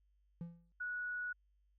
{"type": "tone with exponential decay", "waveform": "triangle", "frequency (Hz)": 170, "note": "F3", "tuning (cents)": -46, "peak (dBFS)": -37, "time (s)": [0.41, 0.72], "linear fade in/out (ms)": 0, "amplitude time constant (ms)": 67}
{"type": "tone", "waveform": "sine", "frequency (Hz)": 1466, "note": "F#6", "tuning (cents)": -16, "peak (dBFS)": -38, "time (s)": [0.8, 1.33], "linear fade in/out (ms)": 10}
{"effects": ["added 50 Hz sine -70 dBFS peak until 1.78 s"]}